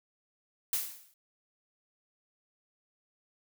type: noise with exponential decay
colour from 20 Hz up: blue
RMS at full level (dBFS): -28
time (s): 0.73-1.14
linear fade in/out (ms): 2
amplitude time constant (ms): 88
effects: none